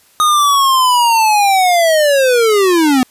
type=linear sweep; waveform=square; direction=down; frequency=1244.5 to 246.9 Hz; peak=-9 dBFS; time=0.2-3.03 s; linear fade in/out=0 ms; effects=white hiss -50 dBFS RMS until 3.1 s + resampled to 32000 Hz